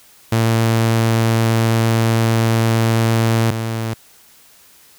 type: tone pair in turn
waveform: sawtooth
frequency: 113.6 / 112.88 Hz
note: A#2 / A2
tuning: -44 / +45 cents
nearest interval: unison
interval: 11 cents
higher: first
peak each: -9 / -16 dBFS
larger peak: first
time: 0.32-3.51 / 3.51-3.94 s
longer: first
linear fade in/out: 5 ms
effects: white hiss -48 dBFS RMS until 4.98 s

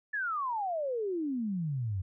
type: exponential sweep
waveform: sine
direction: down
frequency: 1758 to 89 Hz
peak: -30 dBFS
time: 0.13-2.02 s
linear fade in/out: 10 ms
effects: none

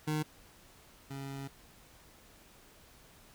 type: tone pair in turn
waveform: 25% pulse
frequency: 153.3 / 137.35 Hz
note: D#3 / C#3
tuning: -25 / -16 cents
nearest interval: major second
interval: 191 cents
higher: first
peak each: -27 / -36 dBFS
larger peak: first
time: 0.07-0.23 / 1.1-1.48 s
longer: second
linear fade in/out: 10 ms
effects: pink hiss -59 dBFS RMS until 3.34 s

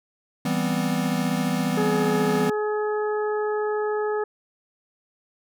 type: chord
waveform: square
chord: C major seventh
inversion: first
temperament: equal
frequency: 164.81 / 196 / 246.9 / 261.6 Hz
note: E3 / G3 / B3 / C4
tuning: 0 / 0 / 0 / 0 cents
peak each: -28 / -28 / -27 / -32 dBFS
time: 0.45-2.5 s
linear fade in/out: 5 ms
type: harmonic tone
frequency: 423.2 Hz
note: G#4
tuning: 33 cents sharp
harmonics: 1 / 2 / 3 / 4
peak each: -23 / -31 / -34 / -36 dBFS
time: 1.77-4.24 s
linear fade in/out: 5 ms
effects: none

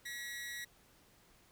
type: tone with amplitude modulation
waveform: sawtooth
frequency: 1921 Hz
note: B6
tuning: 48 cents flat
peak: -35 dBFS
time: 0.05-0.65 s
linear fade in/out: 10 ms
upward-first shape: sine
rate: 235 Hz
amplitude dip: 70%
effects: pink hiss -66 dBFS RMS until 1.51 s

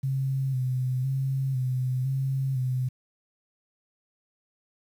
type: tone with vibrato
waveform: sine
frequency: 131.1 Hz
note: C3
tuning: 4 cents sharp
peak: -24 dBFS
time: 0.03-2.89 s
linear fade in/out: 10 ms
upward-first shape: square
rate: 0.99 Hz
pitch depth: 42 cents each way
effects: 9-bit

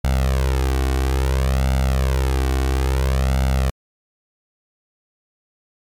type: tone with flanger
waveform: sawtooth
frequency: 65.8 Hz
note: C2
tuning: 10 cents sharp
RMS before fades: -18 dBFS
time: 0.04-3.7 s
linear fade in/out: 5 ms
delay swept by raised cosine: 1.4 to 2.7 ms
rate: 0.59 Hz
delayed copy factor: +0.8
effects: MP3 96 kbps

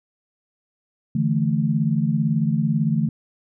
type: chord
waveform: sine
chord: D suspended second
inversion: none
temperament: equal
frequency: 146.83 / 164.81 / 220 Hz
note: D3 / E3 / A3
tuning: 0 / 0 / 0 cents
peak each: -22 dBFS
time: 1.15-3.09 s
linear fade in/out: 5 ms
effects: none

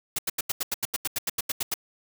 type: noise bursts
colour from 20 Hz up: white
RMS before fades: -27 dBFS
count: 15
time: 0.16-1.741 s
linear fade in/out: 5 ms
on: 27 ms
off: 84 ms
effects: none

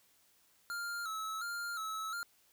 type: tone with vibrato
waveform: square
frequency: 1348 Hz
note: E6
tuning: 38 cents sharp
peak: -38 dBFS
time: 0.7-2.23 s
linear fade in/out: 0 ms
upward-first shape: square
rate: 1.4 Hz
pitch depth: 65 cents each way
effects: white hiss -69 dBFS RMS until 2.52 s

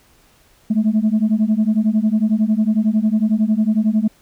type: beating tone pair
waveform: sine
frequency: 210.9 / 221.9 Hz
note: G#3 / A3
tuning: +27 / +15 cents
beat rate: 11 Hz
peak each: -15 dBFS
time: 0.7-4.08 s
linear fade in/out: 10 ms
effects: tanh soft clip ceiling -9 dBFS + pink hiss -54 dBFS RMS until 4.21 s

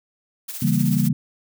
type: noise with tremolo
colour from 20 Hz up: blue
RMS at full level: -30 dBFS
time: 0.48-1.09 s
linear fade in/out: 10 ms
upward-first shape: sine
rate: 16 Hz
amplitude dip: 55%
type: chord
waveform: sine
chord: C# diminished seventh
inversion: none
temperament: equal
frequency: 138.59 / 164.81 / 196 / 233.1 Hz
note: C#3 / E3 / G3 / Bb3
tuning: 0 / 0 / 0 / 0 cents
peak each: -22 dBFS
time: 0.62-1.13 s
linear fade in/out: 5 ms
effects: none

